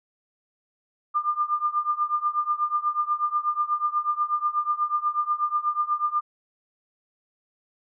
sine tone with tremolo, 1202 Hz, D6, 40 cents sharp, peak -18 dBFS, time 1.14-6.21 s, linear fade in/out 20 ms, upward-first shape triangle, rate 8.2 Hz, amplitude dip 95%, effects none

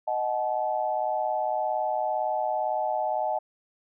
sine chord, D# diminished, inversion none, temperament equal with one note detuned, 622.3 / 740 / 861.9 Hz, D#5 / F#5 / A5, 0 / 0 / -36 cents, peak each -29 / -29 / -29 dBFS, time 0.07-3.39 s, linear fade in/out 10 ms, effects none

